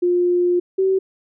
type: tone pair in turn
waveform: sine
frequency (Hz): 354.1 / 381.6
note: F4 / G4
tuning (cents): +24 / -47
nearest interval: minor second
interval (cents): 129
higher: second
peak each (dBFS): -14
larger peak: neither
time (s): 0.02-0.6 / 0.78-0.99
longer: first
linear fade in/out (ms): 10
effects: none